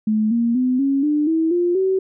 sine tone with pitch steps, 215.7 / 233.9 / 253.6 / 274.9 / 298.1 / 323.2 / 350.4 / 379.9 Hz, A3 / A#3 / B3 / C#4 / D4 / E4 / F4 / F#4, -34 / +6 / +46 / -14 / +26 / -34 / +6 / +46 cents, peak -15 dBFS, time 0.07-1.99 s, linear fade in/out 5 ms, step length 240 ms, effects none

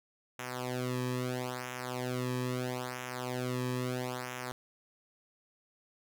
sawtooth tone with flanger, 125.8 Hz, B2, 32 cents sharp, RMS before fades -36 dBFS, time 0.39-4.52 s, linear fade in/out 2 ms, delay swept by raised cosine 0.22 to 1.42 ms, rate 0.76 Hz, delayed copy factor -0.9, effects none

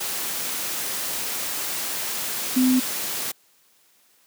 sine tone in noise, 255.5 Hz, C4, 41 cents flat, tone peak -15 dBFS, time 2.56-2.8 s, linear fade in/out 10 ms, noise white, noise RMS -28 dBFS, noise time 0-3.32 s, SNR +10 dB, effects white hiss -60 dBFS RMS until 4.26 s + high-pass 150 Hz 12 dB/octave

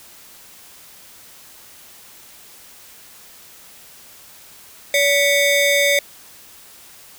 30% pulse ring-modulated tone, 1400 Hz, F6, 4 cents sharp, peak -8 dBFS, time 4.94-5.99 s, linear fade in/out 2 ms, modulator 830 Hz, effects white hiss -44 dBFS RMS until 7.18 s

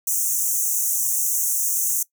pink high-pass noise, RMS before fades -22 dBFS, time 0.07-2.03 s, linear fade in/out 5 ms, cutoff 6000 Hz, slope 96 dB/octave, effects noise-tail reverb RT60 0.1 s tail -20 dB re dry

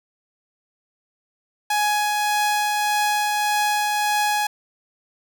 sawtooth tone with tremolo, 836 Hz, G#5, 11 cents sharp, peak -14 dBFS, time 1.7-4.47 s, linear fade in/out 5 ms, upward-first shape triangle, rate 1.7 Hz, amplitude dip 25%, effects none

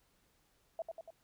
sine tone with echo, 659.3 Hz, E5, in tune, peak -35 dBFS, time 0.79-0.82 s, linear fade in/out 2 ms, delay 95 ms, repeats 3, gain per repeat -4 dB, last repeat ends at 1.105 s, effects pink hiss -73 dBFS RMS until 1.23 s

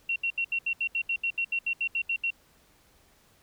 sine tone bursts, 2734 Hz, F7, 37 cents flat, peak -25 dBFS, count 16, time 0.09-2.305 s, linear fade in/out 5 ms, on 70 ms, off 73 ms, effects pink hiss -62 dBFS RMS until 3.42 s

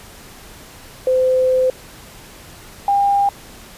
sine tone pair in turn, 514 / 801.9 Hz, C5 / G5, -31 / +39 cents, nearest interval minor sixth, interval 770 cents, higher second, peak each -12 dBFS, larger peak neither, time 1.07-1.7 / 2.88-3.29 s, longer first, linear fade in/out 2 ms, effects pink hiss -40 dBFS RMS until 3.77 s + resampled to 32000 Hz

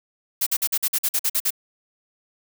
blue noise bursts, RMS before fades -21 dBFS, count 11, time 0.41-1.506 s, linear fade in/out 10 ms, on 56 ms, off 48 ms, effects none

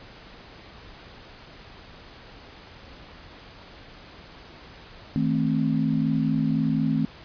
sine chord, A diminished, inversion second, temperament just, 158.4 / 220 / 264 Hz, Eb3 / A3 / C4, +31 / 0 / +16 cents, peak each -25 dBFS, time 5.16-7.05 s, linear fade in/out 0 ms, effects pink hiss -46 dBFS RMS until 7.24 s + resampled to 11025 Hz

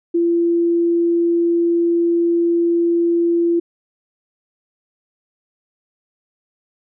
sine tone, 340.5 Hz, F4, 44 cents flat, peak -13 dBFS, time 0.14-3.6 s, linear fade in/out 10 ms, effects none

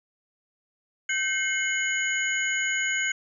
sine tone cluster, 1548 / 2149 / 2989 / 6730 Hz, G6 / C7 / F#7 / G#8, -22 / +46 / +17 / +22 cents, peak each -28 / -27 / -33 / -33 dBFS, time 1.09-3.12 s, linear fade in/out 5 ms, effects none

